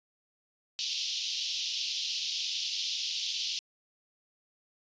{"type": "band-pass noise", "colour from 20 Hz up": "pink", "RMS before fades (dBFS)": -34, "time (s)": [0.79, 3.59], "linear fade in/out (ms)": 0, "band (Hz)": [2900, 5800], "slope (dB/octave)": 48, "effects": ["resampled to 16000 Hz"]}